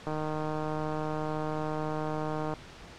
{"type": "click train", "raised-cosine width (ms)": 1, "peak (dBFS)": -20, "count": 381, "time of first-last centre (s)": [0.07, 2.538], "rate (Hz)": 154, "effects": ["pink hiss -48 dBFS RMS until 2.98 s", "low-pass 5000 Hz 12 dB/octave"]}